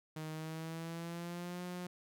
sawtooth tone with pitch glide, 156.5 to 178.74 Hz, D#3 to F3, +10 to +40 cents, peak -37 dBFS, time 0.16-1.87 s, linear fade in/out 5 ms, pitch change +230 cents, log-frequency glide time 0.32-1.62 s, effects none

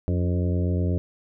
harmonic tone with a mistuned harmonic, 88.4 Hz, F2, 22 cents sharp, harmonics 1 / 2 / 3 / 4 / 5 / 6 / 7, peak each -22 / -28 / -32 / -34 / -36 / -38 / -39 dBFS, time 0.08-0.98 s, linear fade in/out 0 ms, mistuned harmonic 3, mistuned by +55 cents, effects none

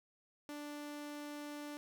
sawtooth tone, 293.7 Hz, D4, in tune, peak -40 dBFS, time 0.49-1.77 s, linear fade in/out 0 ms, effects 11-bit

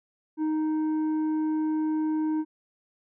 sine tone with tanh clipping, 311.1 Hz, D#4, in tune, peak -25 dBFS, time 0.37-2.45 s, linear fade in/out 50 ms, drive 6 dB, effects none

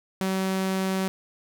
sawtooth tone, 190 Hz, F#3, 46 cents sharp, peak -20 dBFS, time 0.21-1.08 s, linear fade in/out 0 ms, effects none

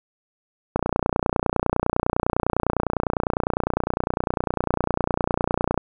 click train, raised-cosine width 1 ms, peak -6 dBFS, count 151, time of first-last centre 0.76-5.777 s, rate 29.9 Hz, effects none

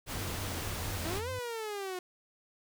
pink noise, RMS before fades -38 dBFS, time 0.06-1.22 s, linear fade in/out 50 ms
triangle tone with vibrato, 91 Hz, F#2, 28 cents flat, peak -37 dBFS, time 0.15-1.39 s, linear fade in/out 0 ms, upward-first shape square, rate 4.3 Hz, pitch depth 120 cents each way
sawtooth exponential two-way sweep, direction up then down, 308.6 to 523.3 to 358.9 Hz, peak -32 dBFS, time 1.05-1.99 s, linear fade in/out 2 ms, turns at 1.29 s
effects none

